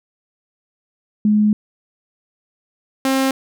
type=tone pair in turn; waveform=sine / sawtooth; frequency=210.9 / 266.6 Hz; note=G#3 / C4; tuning=+27 / +33 cents; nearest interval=major third; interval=406 cents; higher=second; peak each=-11 / -11 dBFS; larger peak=neither; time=1.25-1.53 / 3.05-3.31 s; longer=first; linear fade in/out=2 ms; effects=none